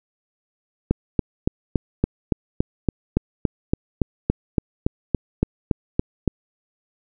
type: click train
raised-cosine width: 3 ms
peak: -4 dBFS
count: 20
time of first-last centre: 0.91-6.277 s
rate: 3.54 Hz
effects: none